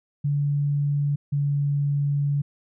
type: tone pair in turn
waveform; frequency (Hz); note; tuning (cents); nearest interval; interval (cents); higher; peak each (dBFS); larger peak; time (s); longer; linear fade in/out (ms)
sine; 143.9 / 142.99; D3 / D3; -35 / -46; unison; 11; first; -20; neither; 0.24-1.16 / 1.32-2.42; second; 10
effects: none